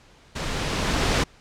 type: noise with level ramp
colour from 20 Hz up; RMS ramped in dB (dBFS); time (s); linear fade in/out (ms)
pink; -29 to -20; 0.35-1.24; 10
effects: pink hiss -53 dBFS RMS until 1.4 s + low-pass 6000 Hz 12 dB/octave